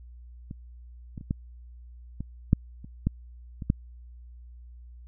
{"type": "clicks", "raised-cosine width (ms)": 5, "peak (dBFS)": [-24, -24, -29, -14, -21, -6, -29, -11, -23, -9], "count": 10, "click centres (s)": [0.511, 1.178, 1.211, 1.309, 2.206, 2.531, 2.845, 3.07, 3.622, 3.701], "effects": ["added 60 Hz sine -44 dBFS peak until 5.07 s"]}